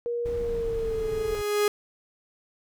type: tone with pitch glide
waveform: sine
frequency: 474.7 to 440.4 Hz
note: A#4 to A4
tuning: +31 to +2 cents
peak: -26 dBFS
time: 0.06-1.35 s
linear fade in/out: 0 ms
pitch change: -129 cents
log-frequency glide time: 0.37-1.08 s
type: noise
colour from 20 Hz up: brown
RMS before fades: -36 dBFS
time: 0.25-1.42 s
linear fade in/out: 10 ms
type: tone with exponential growth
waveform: 45% pulse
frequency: 415.3 Hz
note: G#4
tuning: in tune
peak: -19 dBFS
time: 0.48-1.68 s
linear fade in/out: 2 ms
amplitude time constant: 260 ms
effects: none